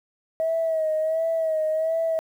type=tone with vibrato; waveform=sine; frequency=640 Hz; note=D#5; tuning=49 cents sharp; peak=-20 dBFS; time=0.4-2.19 s; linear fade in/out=0 ms; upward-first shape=sine; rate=1.4 Hz; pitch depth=46 cents each way; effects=tanh soft clip ceiling -16 dBFS + 9-bit

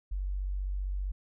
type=tone; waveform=sine; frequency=47.64 Hz; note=G1; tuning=49 cents flat; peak=-30 dBFS; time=0.11-1.12 s; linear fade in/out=10 ms; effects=none

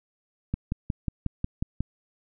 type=click train; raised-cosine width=5 ms; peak=-14 dBFS; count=8; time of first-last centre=0.54-1.806 s; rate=5.53 Hz; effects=none

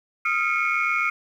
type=tone cluster; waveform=sine; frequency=1251 / 1383 / 2184 / 2271 / 2423 Hz; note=D#6 / F6 / C#7 / C#7 / D#7; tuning=+9 / -17 / -26 / +41 / -47 cents; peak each=-27 / -26 / -23 / -31 / -28 dBFS; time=0.25-1.1 s; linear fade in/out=5 ms; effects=tanh soft clip ceiling -12 dBFS + 9-bit

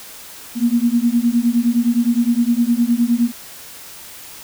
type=beating tone pair; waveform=sine; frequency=232.3 / 242 Hz; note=A#3 / B3; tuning=-6 / -35 cents; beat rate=9.7 Hz; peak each=-16 dBFS; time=0.55-3.32 s; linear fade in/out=50 ms; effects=white hiss -37 dBFS RMS until 4.43 s

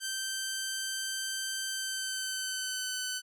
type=tone with pitch glide; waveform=10% pulse; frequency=1556 to 1511.7 Hz; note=G6 to F#6; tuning=-13 to +37 cents; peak=-24 dBFS; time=0-3.22 s; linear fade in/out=50 ms; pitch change=-50 cents; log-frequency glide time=1.67-3.02 s; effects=none

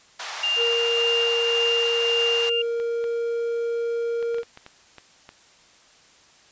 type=band-pass noise; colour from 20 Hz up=pink; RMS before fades=-34 dBFS; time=0.19-2.5 s; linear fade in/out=10 ms; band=720 to 6600 Hz; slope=24 dB/octave
type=tone with tremolo; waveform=sine; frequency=2800 Hz; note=F7; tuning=4 cents sharp; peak=-20 dBFS; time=0.43-2.62 s; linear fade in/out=5 ms; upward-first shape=sine; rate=1.8 Hz; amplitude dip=25%
type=tone; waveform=triangle; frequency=466.9 Hz; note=A#4; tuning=3 cents sharp; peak=-21 dBFS; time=0.56-4.44 s; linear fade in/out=50 ms
type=clicks; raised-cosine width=0.3 ms; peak=-25 dBFS; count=10; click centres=2.8 / 3.041 / 4.227 / 4.345 / 4.384 / 4.432 / 4.574 / 4.664 / 4.983 / 5.291 s
effects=white hiss -54 dBFS RMS until 6.51 s + resampled to 16000 Hz

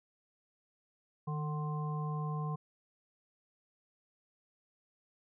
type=harmonic tone with a mistuned harmonic; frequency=150 Hz; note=D3; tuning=37 cents sharp; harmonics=1 / 3 / 5 / 7; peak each=-34 / -47 / -47 / -43 dBFS; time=1.27-2.56 s; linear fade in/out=10 ms; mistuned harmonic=1; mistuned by=+43 cents; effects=none

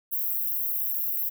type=high-pass noise; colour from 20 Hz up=white; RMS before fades=-28 dBFS; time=0.11-1.3 s; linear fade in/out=20 ms; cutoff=12000 Hz; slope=96 dB/octave; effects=none

